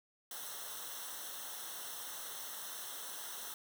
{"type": "noise with comb filter", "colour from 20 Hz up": "white", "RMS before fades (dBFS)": -45, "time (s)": [0.31, 3.54], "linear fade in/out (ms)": 2, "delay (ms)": 0.42, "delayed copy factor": -0.85, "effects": []}